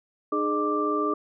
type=tone cluster; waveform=sine; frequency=303.2 / 417.6 / 608 / 1177 Hz; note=D#4 / G#4 / D#5 / D6; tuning=-45 / +10 / -40 / +3 cents; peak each=-28 / -28 / -34 / -26 dBFS; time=0.32-1.14 s; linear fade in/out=5 ms; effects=none